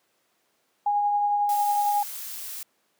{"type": "tone with tremolo", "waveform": "sine", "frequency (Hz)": 822, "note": "G#5", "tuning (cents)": -18, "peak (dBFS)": -19, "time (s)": [0.86, 2.03], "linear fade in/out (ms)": 5, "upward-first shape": "triangle", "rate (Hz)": 11, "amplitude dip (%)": 30}
{"type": "noise", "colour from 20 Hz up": "blue", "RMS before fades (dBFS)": -36, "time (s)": [1.49, 2.63], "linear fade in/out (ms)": 2}
{"effects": ["pink hiss -69 dBFS RMS until 2.99 s", "high-pass 300 Hz 12 dB/octave"]}